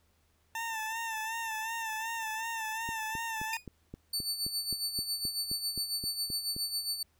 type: tone with vibrato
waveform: 20% pulse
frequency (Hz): 895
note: A5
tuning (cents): +29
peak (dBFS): -29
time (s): 0.55-3.57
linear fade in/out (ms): 2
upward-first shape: sine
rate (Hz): 2.7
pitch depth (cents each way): 51
type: click train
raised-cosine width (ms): 3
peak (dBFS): -29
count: 15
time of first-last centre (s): 2.89-6.565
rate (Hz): 3.81
type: tone with exponential decay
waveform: sawtooth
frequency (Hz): 2471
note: D#7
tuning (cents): -13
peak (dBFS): -27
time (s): 3.53-3.66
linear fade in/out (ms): 2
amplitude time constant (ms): 27
type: tone with tremolo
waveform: sawtooth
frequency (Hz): 4500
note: C#8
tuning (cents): +25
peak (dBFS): -27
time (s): 4.13-7.03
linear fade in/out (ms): 5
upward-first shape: sine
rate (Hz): 7.3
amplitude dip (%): 65
effects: added 79 Hz sine -70 dBFS peak until 7.19 s + pink hiss -72 dBFS RMS until 7.19 s